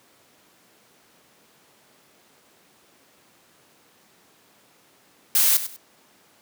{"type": "noise with echo", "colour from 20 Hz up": "blue", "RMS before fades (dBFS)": -18, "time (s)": [5.35, 5.57], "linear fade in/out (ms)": 2, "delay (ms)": 97, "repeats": 2, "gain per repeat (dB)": -12, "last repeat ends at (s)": 5.764, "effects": ["pink hiss -57 dBFS RMS until 6.41 s", "high-pass 200 Hz 12 dB/octave"]}